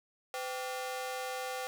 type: ring-modulated tone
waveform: sawtooth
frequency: 644 Hz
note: E5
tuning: 41 cents flat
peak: -29 dBFS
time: 0.34-1.67 s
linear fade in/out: 0 ms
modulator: 135 Hz
effects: none